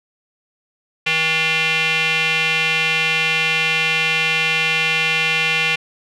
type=tone with band-pass filter; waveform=square; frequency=160 Hz; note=D#3; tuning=49 cents sharp; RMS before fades=-18 dBFS; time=1.06-5.76 s; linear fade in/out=10 ms; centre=2600 Hz; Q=4.3; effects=none